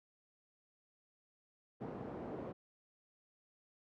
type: band-pass noise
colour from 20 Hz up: pink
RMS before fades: -45 dBFS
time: 1.8-2.53 s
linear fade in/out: 20 ms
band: 180 to 630 Hz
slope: 12 dB/octave
effects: none